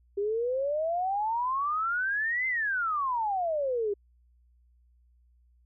sine exponential two-way sweep, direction up then down, 394.3 to 2091 to 394.3 Hz, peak -26 dBFS, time 0.17-3.94 s, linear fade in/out 10 ms, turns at 2.47 s, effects added 60 Hz sine -60 dBFS peak until 5.65 s

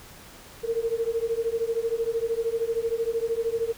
sine beating tone pair, 452.2 / 465.2 Hz, A4 / A#4, +47 / -4 cents, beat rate 13 Hz, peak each -27 / -27 dBFS, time 0.63-3.73 s, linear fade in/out 20 ms, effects pink hiss -47 dBFS RMS until 3.77 s

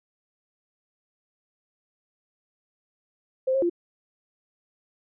sine tone with pitch steps, 522 / 537 / 346.1 Hz, C5 / C5 / F4, -4 / +45 / -16 cents, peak -20 dBFS, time 3.47-3.698 s, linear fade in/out 10 ms, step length 76 ms, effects none

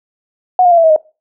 sine tone with pitch steps, 733 / 708.8 / 685.5 / 662.9 / 641.1 / 619.9 Hz, F#5 / F5 / F5 / E5 / E5 / D#5, -16 / +25 / -32 / +10 / -48 / -7 cents, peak -5 dBFS, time 0.59-0.962 s, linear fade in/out 2 ms, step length 62 ms, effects noise-tail reverb RT60 0.3 s tail -22 dB re dry

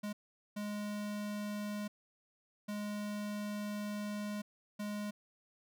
square tone bursts at uneven times, 207.7 Hz, G#3, in tune, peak -38 dBFS, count 4, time 0.03-0.13 / 0.56-1.88 / 2.68-4.42 / 4.79-5.11 s, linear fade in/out 10 ms, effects none

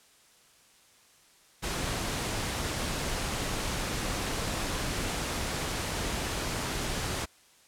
pink noise, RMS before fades -32 dBFS, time 1.62-7.26 s, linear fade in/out 20 ms, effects white hiss -60 dBFS RMS until 7.67 s + low-pass 10000 Hz 12 dB/octave

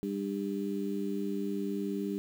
harmonic tone, 99.6 Hz, G2, 28 cents sharp, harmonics 2 / 3 / 4, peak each -34 / -36 / -37 dBFS, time 0.03-2.18 s, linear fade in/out 0 ms, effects 9-bit

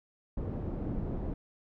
pink low-pass noise, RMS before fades -35 dBFS, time 0.37-1.34 s, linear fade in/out 5 ms, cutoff 410 Hz, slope 12 dB/octave, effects none

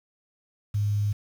sine tone with quantisation, 103.3 Hz, G#2, 9 cents flat, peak -22 dBFS, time 0.74-1.13 s, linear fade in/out 10 ms, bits 8, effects none

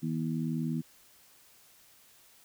harmonic tone, 80.2 Hz, E2, 47 cents flat, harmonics 2 / 3 / 4, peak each -32 / -33 / -40 dBFS, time 0.02-0.82 s, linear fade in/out 20 ms, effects white hiss -60 dBFS RMS until 2.44 s

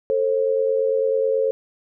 sine tone pair together, 444.9 / 534 Hz, A4 / C5, +19 / +35 cents, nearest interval minor third, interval 316 cents, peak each -20 dBFS, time 0.1-1.51 s, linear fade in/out 0 ms, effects none

